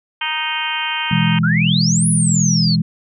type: harmonic tone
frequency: 311.2 Hz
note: D#4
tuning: in tune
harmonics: 3 / 4 / 5 / 6 / 7 / 8 / 9 / 10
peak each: -25 / -31 / -27 / -30 / -28 / -26 / -27 / -25 dBFS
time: 0.21-1.39 s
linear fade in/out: 5 ms
type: chord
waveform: sine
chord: E major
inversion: second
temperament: equal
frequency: 123.47 / 164.81 / 207.7 Hz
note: B2 / E3 / G#3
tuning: 0 / 0 / 0 cents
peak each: -20 / -15 / -19 dBFS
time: 1.11-2.82 s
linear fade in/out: 5 ms
type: exponential two-way sweep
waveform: sine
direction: up then down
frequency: 1333 to 10470 to 4205 Hz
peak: -17 dBFS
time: 1.43-2.76 s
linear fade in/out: 10 ms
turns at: 2.08 s
effects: none